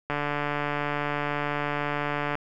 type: click train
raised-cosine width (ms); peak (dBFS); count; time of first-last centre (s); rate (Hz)
0.5; -13; 330; 0.1-2.353; 146
effects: none